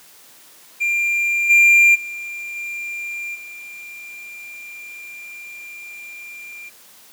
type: tone with level steps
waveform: triangle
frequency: 2387 Hz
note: D7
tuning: 28 cents sharp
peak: -15 / -7 / -26 / -24 / -32 dBFS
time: 0.8-6.7 s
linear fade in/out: 20 ms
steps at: 1.49 / 1.94 / 2.55 / 3.34 s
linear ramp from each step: 20 ms
effects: white hiss -47 dBFS RMS until 7.12 s + high-pass 150 Hz 12 dB/octave